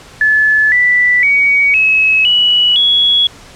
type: tone with pitch steps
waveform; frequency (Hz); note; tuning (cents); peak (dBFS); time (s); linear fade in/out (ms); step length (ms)
sine; 1727 / 1972.4 / 2253 / 2573 / 2938 / 3356; A6 / B6 / C#7 / E7 / F#7 / G#7; -33 / -3 / +28 / -43 / -13 / +17; -7; 0.21-3.27; 2; 510
effects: pink hiss -37 dBFS RMS until 3.55 s + low-pass 8000 Hz 12 dB/octave